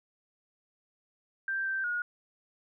sine tone with pitch steps, 1574 / 1562 / 1442 Hz, G6 / G6 / F#6, +7 / -7 / -45 cents, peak -29 dBFS, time 1.48-2.02 s, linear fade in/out 2 ms, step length 180 ms, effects none

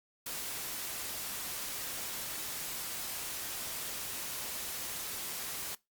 white noise, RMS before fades -39 dBFS, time 0.26-5.75 s, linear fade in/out 5 ms, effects noise-tail reverb RT60 0.2 s tail -21 dB re dry + Opus 48 kbps

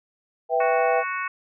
sine chord, E minor, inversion second, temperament equal, 493.9 / 659.3 / 784 Hz, B4 / E5 / G5, 0 / 0 / 0 cents, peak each -23 dBFS, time 0.49-1.04 s, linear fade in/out 50 ms
harmonic tone, 370 Hz, F#4, in tune, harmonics 3 / 4 / 5 / 6 / 7, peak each -29 / -31 / -34 / -34 / -35 dBFS, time 0.6-1.28 s, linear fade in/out 5 ms
effects none

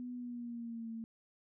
sine tone with pitch glide, 246.9 to 226.4 Hz, B3 to A3, 0 to +50 cents, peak -40 dBFS, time 0-1.04 s, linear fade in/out 0 ms, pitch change -150 cents, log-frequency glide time 0.14-0.9 s, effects none

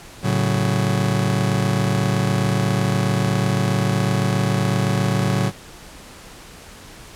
40% pulse chord, F# minor, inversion first, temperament just, 111 / 138.75 / 185 Hz, A2 / C#3 / F#3, +16 / +2 / 0 cents, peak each -21 dBFS, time 0.22-5.52 s, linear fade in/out 50 ms, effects pink hiss -41 dBFS RMS until 7.15 s + low-pass 11000 Hz 12 dB/octave

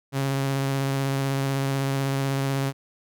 sawtooth tone with vibrato, 136.6 Hz, C#3, 25 cents flat, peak -19 dBFS, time 0.12-2.73 s, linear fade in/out 50 ms, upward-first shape sine, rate 16 Hz, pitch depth 16 cents each way, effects none

